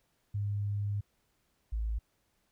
sine tone pair in turn, 102.1 / 54.84 Hz, G#2 / A1, -29 / -5 cents, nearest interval major seventh, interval 1076 cents, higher first, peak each -30 / -30 dBFS, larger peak neither, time 0.34-1.01 / 1.72-1.99 s, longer first, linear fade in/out 10 ms, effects pink hiss -75 dBFS RMS until 2.51 s

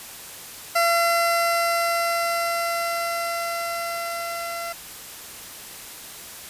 20% pulse tone with level ramp, 680 Hz, F5, 46 cents flat, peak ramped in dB -12 to -24 dBFS, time 0.75-4.73 s, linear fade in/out 10 ms, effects white hiss -39 dBFS RMS until 6.49 s + resampled to 32000 Hz

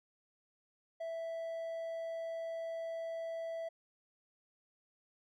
triangle tone, 659.3 Hz, E5, in tune, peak -36 dBFS, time 1-3.69 s, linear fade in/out 10 ms, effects none

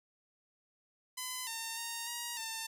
5% pulse tone with pitch steps, 1014 / 909 / 925 / 949 / 898 Hz, B5 / A#5 / A#5 / A#5 / A5, +45 / -44 / -14 / +31 / +35 cents, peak -26 dBFS, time 1.17-2.67 s, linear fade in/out 10 ms, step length 300 ms, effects none

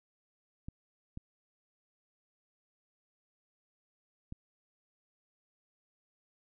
clicks, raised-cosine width 5 ms, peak -29 dBFS, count 3, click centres 0.685 / 1.174 / 4.324 s, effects none

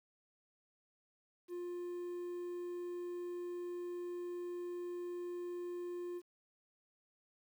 triangle tone with quantisation, 352.6 Hz, F4, 17 cents sharp, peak -38 dBFS, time 1.48-6.22 s, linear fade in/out 50 ms, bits 11, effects none

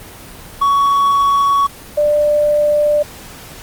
triangle / sine tone pair in turn, 1120 / 593.3 Hz, C#6 / D5, +18 / +18 cents, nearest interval major seventh, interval 1100 cents, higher first, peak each -8 / -10 dBFS, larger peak first, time 0.61-1.67 / 1.97-3.03 s, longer neither, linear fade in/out 10 ms, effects pink hiss -35 dBFS RMS until 3.62 s + Opus 24 kbps

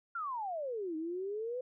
sine exponential two-way sweep, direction down then up, 1421 to 309.5 to 514 Hz, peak -35 dBFS, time 0.15-1.61 s, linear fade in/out 5 ms, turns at 0.96 s, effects none

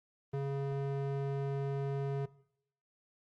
square tone with band-pass filter, 138.59 Hz, C#3, in tune, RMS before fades -35 dBFS, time 0.33-2.26 s, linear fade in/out 10 ms, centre 330 Hz, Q 0.88, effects noise-tail reverb RT60 0.7 s tail -20 dB re dry + Opus 32 kbps

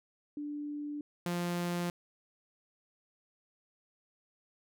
sine / sawtooth tone pair in turn, 293.7 / 174.64 Hz, D4 / F3, 0 / 0 cents, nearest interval major sixth, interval 900 cents, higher first, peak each -36 / -28 dBFS, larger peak second, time 0.37-1.01 / 1.26-1.9 s, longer neither, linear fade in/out 2 ms, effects none

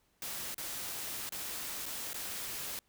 white noise with dropouts, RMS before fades -40 dBFS, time 0.22-2.79 s, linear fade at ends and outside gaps 1 ms, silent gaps 0.544-0.58 / 1.292-1.322 / 1.857-1.862 / 2.132-2.143 s, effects pink hiss -73 dBFS RMS until 2.88 s

